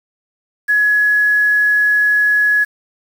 sine tone with quantisation, 1686 Hz, G#6, 26 cents sharp, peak -10 dBFS, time 0.68-2.65 s, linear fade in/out 20 ms, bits 6, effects none

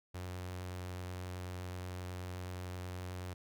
sawtooth tone with notch filter, 90.8 Hz, F#2, 32 cents flat, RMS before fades -43 dBFS, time 0.14-3.34 s, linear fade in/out 10 ms, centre 220 Hz, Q 1.9, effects none

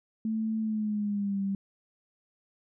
sine tone with pitch glide, 220.4 to 196.35 Hz, A3 to G3, +3 to +3 cents, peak -27 dBFS, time 0.25-1.55 s, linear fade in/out 2 ms, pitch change -200 cents, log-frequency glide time 0.6-1.41 s, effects none

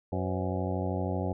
harmonic tone with a mistuned harmonic, 92.7 Hz, F#2, 4 cents sharp, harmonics 1 / 2 / 3 / 4 / 5 / 6 / 7 / 8 / 9, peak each -32 / -35 / -37 / -38 / -39 / -40 / -40 / -41 / -42 dBFS, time 0.12-1.33 s, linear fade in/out 5 ms, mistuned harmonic 5, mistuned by +120 cents, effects none

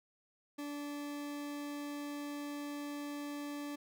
40% pulse tone, 290 Hz, D4, 22 cents flat, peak -39 dBFS, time 0.58-3.76 s, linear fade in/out 10 ms, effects none

